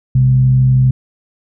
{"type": "tone with frequency modulation", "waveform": "sine", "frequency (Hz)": 129.4, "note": "C3", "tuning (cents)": -19, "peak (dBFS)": -7, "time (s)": [0.15, 0.91], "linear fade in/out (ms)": 5, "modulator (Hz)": 72.6, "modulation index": 0.29, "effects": []}